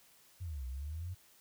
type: exponential two-way sweep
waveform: sine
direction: down then up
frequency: 94.6 to 61.74 to 94.6 Hz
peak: -38 dBFS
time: 0.4-1.15 s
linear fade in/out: 20 ms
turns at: 0.66 s
effects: white hiss -64 dBFS RMS until 1.4 s